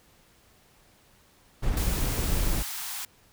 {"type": "noise with tremolo", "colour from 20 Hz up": "brown", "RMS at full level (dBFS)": -25, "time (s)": [1.62, 2.63], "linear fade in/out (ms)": 20, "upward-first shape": "sine", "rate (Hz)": 20, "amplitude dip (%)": 25}
{"type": "high-pass noise", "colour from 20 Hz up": "white", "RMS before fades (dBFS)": -35, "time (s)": [1.77, 3.05], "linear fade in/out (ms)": 2, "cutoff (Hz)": 720, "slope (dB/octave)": 96}
{"effects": ["pink hiss -60 dBFS RMS until 3.32 s"]}